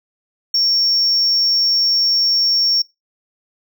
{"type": "tone", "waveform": "triangle", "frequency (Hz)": 5490, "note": "F8", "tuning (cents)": -31, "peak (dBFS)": -11, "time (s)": [0.54, 2.82], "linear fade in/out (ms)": 5, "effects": ["noise-tail reverb RT60 0.2 s tail -25 dB re dry", "tanh soft clip ceiling -8 dBFS"]}